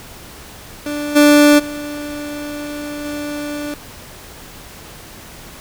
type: tone with level steps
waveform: 30% pulse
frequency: 293.7 Hz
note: D4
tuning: in tune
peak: -18 / -4 / -22 / -20 dBFS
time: 0.86-3.74 s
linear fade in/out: 2 ms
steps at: 1.15 / 1.58 / 3.04 s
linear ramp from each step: 20 ms
effects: pink hiss -37 dBFS RMS until 5.6 s